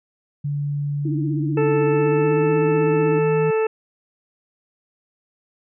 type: tone with pitch glide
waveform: sine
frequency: 144.3 to 157.36 Hz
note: D3 to D#3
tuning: -30 to +20 cents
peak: -21 dBFS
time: 0.44-3.51 s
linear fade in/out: 10 ms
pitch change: +150 cents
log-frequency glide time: 1.85-2.55 s
type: tone with vibrato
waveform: sine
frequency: 311.1 Hz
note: D#4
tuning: in tune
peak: -23 dBFS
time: 1.05-3.19 s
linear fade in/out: 5 ms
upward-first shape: sine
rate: 16 Hz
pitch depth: 100 cents each way
type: harmonic tone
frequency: 440 Hz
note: A4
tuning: in tune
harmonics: 1 / 2 / 3 / 4 / 5 / 6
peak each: -17 / -29 / -32 / -36 / -42 / -33 dBFS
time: 1.57-3.67 s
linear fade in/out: 5 ms
effects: none